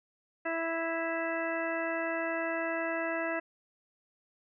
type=harmonic tone; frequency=329.6 Hz; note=E4; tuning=in tune; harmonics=1 / 2 / 3 / 4 / 5 / 6 / 8; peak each=-37 / -34 / -42 / -41 / -38 / -39 / -43 dBFS; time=0.45-3.4 s; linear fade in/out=10 ms; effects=none